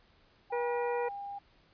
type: tone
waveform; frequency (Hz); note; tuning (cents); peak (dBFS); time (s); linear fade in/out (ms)
sine; 804; G5; +44; -38; 0.5-1.39; 10
type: harmonic tone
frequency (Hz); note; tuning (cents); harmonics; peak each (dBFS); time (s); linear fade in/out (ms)
481.2; B4; -45; 1 / 2 / 3 / 4 / 5; -31 / -37 / -46 / -45 / -46; 0.52-1.09; 10
effects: pink hiss -65 dBFS RMS until 1.73 s + resampled to 11025 Hz